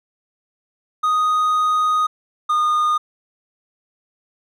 triangle tone pair in turn, 1244.5 / 1223.8 Hz, D#6 / D#6, 0 / -29 cents, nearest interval unison, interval 29 cents, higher first, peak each -13 dBFS, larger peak neither, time 1.03-2.07 / 2.49-2.98 s, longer first, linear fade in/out 10 ms, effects none

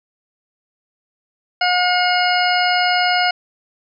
harmonic tone, 720 Hz, F#5, 47 cents flat, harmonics 1 / 2 / 3 / 4 / 6 / 7, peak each -17 / -20 / -22 / -23 / -25 / -25 dBFS, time 1.61-3.31 s, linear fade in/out 5 ms, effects none

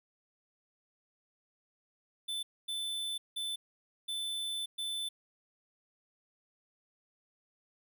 square tone bursts at uneven times, 3520 Hz, A7, in tune, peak -35 dBFS, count 5, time 2.28-2.43 / 2.68-3.18 / 3.36-3.56 / 4.08-4.66 / 4.78-5.09 s, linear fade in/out 10 ms, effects none

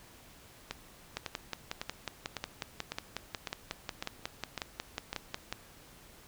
two click trains, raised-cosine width 0.2 ms, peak -18 / -17 dBFS, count 9 / 25, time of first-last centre 0.71-5.13 / 1.17-5.526 s, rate 1.81 / 5.51 Hz, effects pink hiss -56 dBFS RMS until 6.27 s

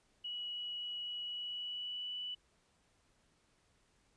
sine tone with pitch glide, 2926 to 2967 Hz, F#7 to F#7, -20 to +4 cents, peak -39 dBFS, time 0.24-2.35 s, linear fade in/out 10 ms, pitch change +24 cents, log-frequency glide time 1.23-2.16 s, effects pink hiss -73 dBFS RMS until 4.16 s + resampled to 22050 Hz

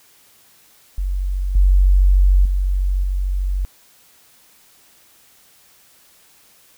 sine tone with level steps, 46.84 Hz, F#1, 22 cents sharp, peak -18 / -9 / -15 / -17 dBFS, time 0.98-3.65 s, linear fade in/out 0 ms, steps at 1.55 / 2.45 / 3.03 s, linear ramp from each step 5 ms, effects white hiss -52 dBFS RMS until 6.77 s

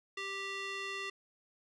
square tone with band-pass filter, 392.2 Hz, G4, 1 cent sharp, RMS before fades -40 dBFS, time 0.17-1.1 s, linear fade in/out 5 ms, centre 2600 Hz, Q 1.4, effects resampled to 24000 Hz

